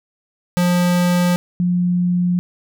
square / sine tone pair in turn, 177 / 177.67 Hz, F3 / F3, +23 / +30 cents, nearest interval unison, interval 7 cents, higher second, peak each -14 dBFS, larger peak neither, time 0.57-1.36 / 1.6-2.39 s, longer neither, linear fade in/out 0 ms, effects none

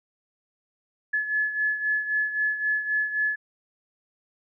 sine beating tone pair, 1712 / 1715.8 Hz, A6 / A6, -48 / -44 cents, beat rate 3.8 Hz, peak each -24 / -30 dBFS, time 1.13-3.36 s, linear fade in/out 10 ms, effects none

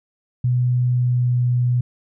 sine tone with pitch glide, 124.1 to 123.17 Hz, B2 to B2, +9 to -4 cents, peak -15 dBFS, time 0.44-1.81 s, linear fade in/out 5 ms, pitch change -13 cents, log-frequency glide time 0.86-1.41 s, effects none

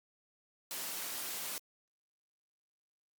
white noise, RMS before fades -40 dBFS, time 0.71-1.58 s, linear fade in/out 0 ms, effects high-pass 200 Hz 12 dB/octave + Opus 48 kbps

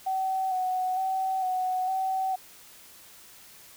sine tone with vibrato, 751 Hz, F#5, 26 cents sharp, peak -25 dBFS, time 0.06-2.36 s, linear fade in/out 10 ms, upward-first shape square, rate 1.1 Hz, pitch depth 23 cents each way, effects white hiss -51 dBFS RMS until 3.76 s

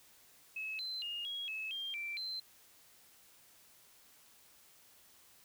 sine tone with pitch steps, 2583 / 4073 / 2841 / 3304 / 2592 / 3198 / 2345 / 4095 Hz, E7 / C8 / F7 / G#7 / E7 / G7 / D7 / C8, -36 / -47 / +29 / -10 / -30 / +34 / -3 / -38 cents, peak -38 dBFS, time 0.56-2.4 s, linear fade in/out 5 ms, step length 230 ms, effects white hiss -63 dBFS RMS until 5.44 s

